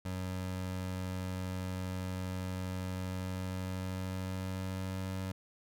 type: tone with pitch glide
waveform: 25% pulse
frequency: 92.5 to 94.33 Hz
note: F#2 to F#2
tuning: 0 to +34 cents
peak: -32 dBFS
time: 0.05-5.32 s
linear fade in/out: 5 ms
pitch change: +34 cents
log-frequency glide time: 2.92-5.15 s
effects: none